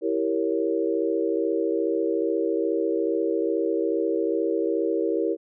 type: chord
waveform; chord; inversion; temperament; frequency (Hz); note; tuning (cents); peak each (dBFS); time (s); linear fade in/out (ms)
sine; E diminished seventh; none; equal; 329.6 / 392 / 466.2 / 554.4; E4 / G4 / Bb4 / Db5; 0 / 0 / 0 / 0; -26 / -27 / -26 / -31; 0.01-5.37; 50
effects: none